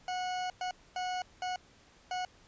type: tone bursts at uneven times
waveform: 40% pulse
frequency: 732 Hz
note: F#5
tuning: 19 cents flat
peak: -32 dBFS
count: 5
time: 0.08-0.5 / 0.61-0.71 / 0.96-1.22 / 1.42-1.56 / 2.11-2.25 s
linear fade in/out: 2 ms
effects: pink hiss -61 dBFS RMS until 2.47 s + resampled to 16000 Hz